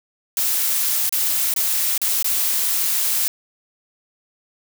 blue noise with dropouts, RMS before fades -20 dBFS, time 0.37-3.28 s, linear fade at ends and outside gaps 1 ms, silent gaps 1.093-1.125 / 1.539-1.562 / 1.978-2.016 / 2.227-2.244 s, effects none

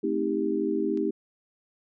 sine chord, A half-diminished seventh, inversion none, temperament just, 220 / 264 / 316.8 / 396 Hz, A3 / C4 / Eb4 / G4, 0 / +16 / +31 / +18 cents, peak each -32 / -32 / -28 / -28 dBFS, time 0.03-1.11 s, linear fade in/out 10 ms
click, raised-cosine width 0.2 ms, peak -33 dBFS, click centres 0.974 s
effects none

